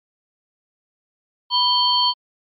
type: tone cluster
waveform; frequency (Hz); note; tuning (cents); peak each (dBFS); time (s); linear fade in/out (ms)
sine; 986 / 3138 / 4421; B5 / G7 / C#8; -3 / +1 / -5; -19; 1.5-2.14; 50
effects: MP3 32 kbps